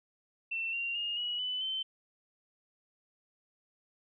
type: tone with pitch steps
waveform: sine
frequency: 2690 / 2764 / 2840 / 2918 / 2999 / 3081 Hz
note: E7 / F7 / F7 / F#7 / F#7 / G7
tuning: +34 / -19 / +28 / -25 / +23 / -31 cents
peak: -32 dBFS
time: 0.51-1.83 s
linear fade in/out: 10 ms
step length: 220 ms
effects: none